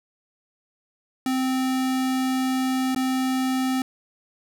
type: tone with dropouts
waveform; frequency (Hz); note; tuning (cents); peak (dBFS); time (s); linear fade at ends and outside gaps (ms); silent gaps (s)
square; 260; C4; -11; -22; 1.26-3.82; 2; 2.948-2.961
effects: none